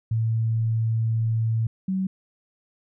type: tone pair in turn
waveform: sine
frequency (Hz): 112.7 / 189.54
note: A2 / F#3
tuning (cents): +42 / +42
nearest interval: major sixth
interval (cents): 900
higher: second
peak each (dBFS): -20 / -22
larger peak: first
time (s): 0.11-1.67 / 1.88-2.07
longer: first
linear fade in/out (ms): 5
effects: none